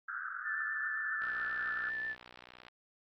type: band-pass noise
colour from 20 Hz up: white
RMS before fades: -41 dBFS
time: 0.08-1.9 s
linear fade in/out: 5 ms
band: 1300 to 1600 Hz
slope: 96 dB/octave
type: tone with vibrato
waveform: sine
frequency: 1760 Hz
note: A6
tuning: in tune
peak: -35 dBFS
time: 0.43-2.16 s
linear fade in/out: 50 ms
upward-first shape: sine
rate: 7.5 Hz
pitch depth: 18 cents each way
type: click train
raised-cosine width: 0.3 ms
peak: -35 dBFS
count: 91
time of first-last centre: 1.22-2.683 s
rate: 61.5 Hz
effects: AAC 48 kbps